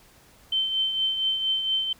sine tone with tremolo, 3094 Hz, G7, 23 cents flat, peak -20 dBFS, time 0.52-1.93 s, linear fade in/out 5 ms, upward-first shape triangle, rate 4.3 Hz, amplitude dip 55%, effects pink hiss -55 dBFS RMS until 1.99 s

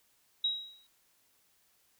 sine tone with exponential decay, 3833 Hz, A#7, 47 cents sharp, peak -25 dBFS, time 0.44-0.87 s, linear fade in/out 5 ms, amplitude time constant 92 ms, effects white hiss -70 dBFS RMS until 1.99 s

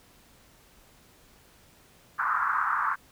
white band-pass noise, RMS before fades -27 dBFS, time 2.18-2.96 s, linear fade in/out 20 ms, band 1000 to 1500 Hz, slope 48 dB/octave, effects pink hiss -58 dBFS RMS until 3.11 s

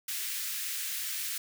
white high-pass noise, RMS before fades -35 dBFS, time 0.08-1.38 s, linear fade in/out 5 ms, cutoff 1600 Hz, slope 24 dB/octave, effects none

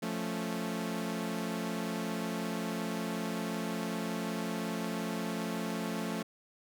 sawtooth chord, F augmented, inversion none, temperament equal, 174.61 / 220 / 277.2 Hz, F3 / A3 / C#4, 0 / 0 / 0 cents, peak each -34 / -32 / -37 dBFS, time 0.02-6.23 s, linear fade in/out 10 ms, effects none

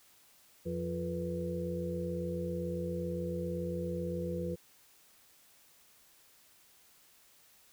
harmonic tone with a mistuned harmonic, 87.31 Hz, F2, in tune, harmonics 1 / 2 / 4 / 5 / 6, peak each -42 / -37 / -41 / -48 / -38 dBFS, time 0.65-4.56 s, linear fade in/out 20 ms, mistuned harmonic 6, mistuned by -100 cents, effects white hiss -63 dBFS RMS until 7.72 s

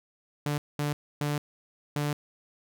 sawtooth tone bursts at uneven times, 146.83 Hz, D3, in tune, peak -23 dBFS, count 4, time 0.46-0.58 / 0.79-0.93 / 1.21-1.38 / 1.96-2.13 s, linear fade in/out 2 ms, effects none

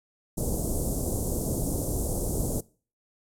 pink band-stop noise, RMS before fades -28 dBFS, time 0.37-2.61 s, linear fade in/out 10 ms, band 600 to 7800 Hz, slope 24 dB/octave, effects noise-tail reverb RT60 0.4 s tail -22 dB re dry + low-pass 12000 Hz 12 dB/octave

